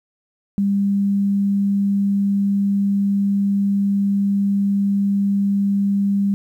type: tone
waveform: sine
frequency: 199.4 Hz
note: G3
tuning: 30 cents sharp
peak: -15 dBFS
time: 0.58-6.34 s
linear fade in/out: 0 ms
effects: 9-bit